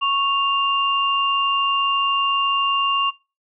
sine tone pair together, 1106.1 / 2794 Hz, C#6 / F7, -4 / 0 cents, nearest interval octave + major third, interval 1604 cents, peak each -19 / -21 dBFS, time 0.01-3.11 s, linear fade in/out 20 ms, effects noise-tail reverb RT60 0.3 s tail -22 dB re dry

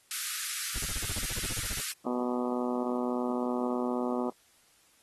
white high-pass noise, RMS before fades -34 dBFS, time 0.11-1.92 s, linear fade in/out 0 ms, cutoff 1200 Hz, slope 96 dB/octave
brown noise bursts, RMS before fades -36 dBFS, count 16, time 0.75-1.804 s, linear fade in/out 5 ms, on 34 ms, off 34 ms
harmonic tone, 123.47 Hz, B2, in tune, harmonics 2 / 3 / 4 / 5 / 6 / 7 / 8 / 9 / 10, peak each -31 / -35 / -37 / -39 / -41 / -42 / -43 / -44 / -45 dBFS, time 2.06-4.3 s, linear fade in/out 5 ms
effects white hiss -64 dBFS RMS until 5.02 s + AAC 32 kbps

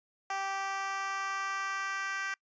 10% pulse tone with high-pass filter sweep, 390 Hz, G4, 9 cents flat, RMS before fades -35 dBFS, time 0.3-2.34 s, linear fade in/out 2 ms, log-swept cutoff 780 to 1500 Hz, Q 2.4, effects noise-tail reverb RT60 0.1 s tail -25 dB re dry + resampled to 16000 Hz

